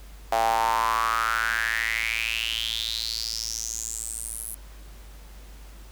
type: tone with high-pass filter sweep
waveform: sawtooth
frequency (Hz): 113.1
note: A2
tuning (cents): +48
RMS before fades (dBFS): -27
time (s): 0.32-4.55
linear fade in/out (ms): 5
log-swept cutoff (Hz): 720 to 11000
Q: 6.9
effects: added 50 Hz sine -42 dBFS peak until 5.91 s + pink hiss -52 dBFS RMS until 5.91 s